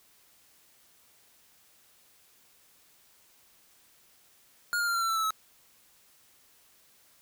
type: tone with pitch steps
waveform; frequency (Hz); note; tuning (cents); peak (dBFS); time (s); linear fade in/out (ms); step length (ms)
square; 1427 / 1407.4 / 1388 / 1368.9 / 1350 / 1331.4 / 1313.1 / 1295; F6 / F6 / F6 / F6 / E6 / E6 / E6 / E6; +37 / +13 / -11 / -35 / +41 / +17 / -7 / -31; -27; 4.73-5.306; 0; 72
effects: white hiss -62 dBFS RMS until 7.21 s